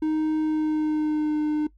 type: tone with pitch glide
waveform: triangle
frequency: 311.1 to 302.8 Hz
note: D#4 to D#4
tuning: 0 to -47 cents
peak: -19 dBFS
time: 0.02-1.67 s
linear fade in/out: 5 ms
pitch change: -47 cents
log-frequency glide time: 0.4-1.39 s
effects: noise-tail reverb RT60 0.1 s tail -19 dB re dry + added 50 Hz sine -53 dBFS peak until 1.77 s